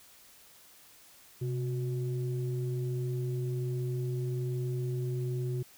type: tone pair together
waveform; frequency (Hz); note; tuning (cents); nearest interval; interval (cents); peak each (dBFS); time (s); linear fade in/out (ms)
sine; 128.88 / 365.4; C3 / F#4; -26 / -22; octave + tritone; 1804; -30 / -37; 1.41-5.63; 10
effects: tanh soft clip ceiling -23 dBFS + white hiss -57 dBFS RMS until 5.77 s